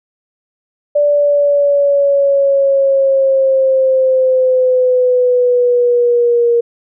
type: linear sweep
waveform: sine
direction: down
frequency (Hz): 585 to 470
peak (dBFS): -8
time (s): 0.95-6.61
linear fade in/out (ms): 10
effects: none